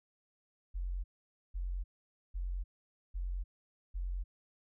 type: tone bursts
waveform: sine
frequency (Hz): 44.89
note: F1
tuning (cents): +48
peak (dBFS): -34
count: 5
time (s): 0.74-4.24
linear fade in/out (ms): 20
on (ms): 300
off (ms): 500
effects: none